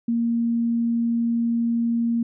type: tone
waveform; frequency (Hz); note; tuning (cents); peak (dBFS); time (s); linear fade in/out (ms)
sine; 233.1; A#3; 0; -19; 0.08-2.23; 5
effects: none